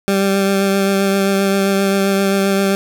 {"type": "tone with vibrato", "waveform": "20% pulse", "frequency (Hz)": 196, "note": "G3", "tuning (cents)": 0, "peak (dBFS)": -8, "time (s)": [0.08, 2.75], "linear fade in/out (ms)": 0, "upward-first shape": "triangle", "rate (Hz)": 7.6, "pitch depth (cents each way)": 18, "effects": []}